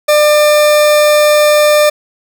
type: tone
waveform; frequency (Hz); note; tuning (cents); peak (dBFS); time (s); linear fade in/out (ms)
40% pulse; 598; D5; +31; -5; 0.08-1.9; 10
effects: none